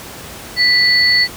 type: tone pair together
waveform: sine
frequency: 1975.5 / 4435 Hz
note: B6 / C#8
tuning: 0 / 0 cents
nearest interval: octave + major second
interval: 1400 cents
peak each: -12 dBFS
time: 0.56-1.28 s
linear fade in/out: 50 ms
effects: pink hiss -32 dBFS RMS until 1.36 s + high-pass 60 Hz 12 dB/octave

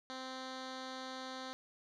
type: tone with low-pass filter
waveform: 10% pulse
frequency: 260.2 Hz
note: C4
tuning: 9 cents flat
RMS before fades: -45 dBFS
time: 0.1-1.53 s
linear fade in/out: 0 ms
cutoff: 4700 Hz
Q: 2.3
effects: none

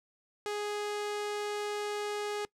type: tone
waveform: sawtooth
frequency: 415.3 Hz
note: G#4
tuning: in tune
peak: -29 dBFS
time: 0.46-2.45 s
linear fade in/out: 0 ms
effects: noise-tail reverb RT60 0.1 s tail -22 dB re dry + low-pass 9000 Hz 12 dB/octave

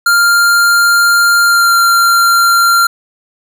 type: tone with pitch glide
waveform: square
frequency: 1396.9 to 1381.7 Hz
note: F6 to F6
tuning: 0 to -19 cents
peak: -7 dBFS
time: 0.06-2.87 s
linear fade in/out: 5 ms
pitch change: -19 cents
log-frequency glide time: 1.44-1.76 s
effects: none

